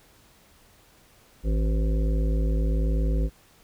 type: harmonic tone with a mistuned harmonic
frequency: 53.9 Hz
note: A1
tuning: 35 cents flat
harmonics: 1 / 3 / 5 / 7 / 9 / 10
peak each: -21 / -31 / -35 / -38 / -40 / -41 dBFS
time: 1.43-3.3 s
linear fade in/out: 50 ms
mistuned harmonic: 10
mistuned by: -42 cents
effects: pink hiss -57 dBFS RMS until 3.63 s